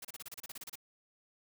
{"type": "noise bursts", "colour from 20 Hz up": "white", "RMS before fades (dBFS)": -45, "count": 13, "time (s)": [0.02, 0.756], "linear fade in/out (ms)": 5, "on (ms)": 28, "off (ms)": 31, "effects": []}